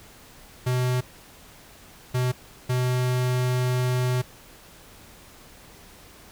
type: tone bursts at uneven times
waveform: square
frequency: 125.9 Hz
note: B2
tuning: 34 cents sharp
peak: -22 dBFS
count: 3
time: 0.66-1.01 / 2.14-2.32 / 2.69-4.22 s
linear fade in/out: 10 ms
effects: pink hiss -49 dBFS RMS until 6.31 s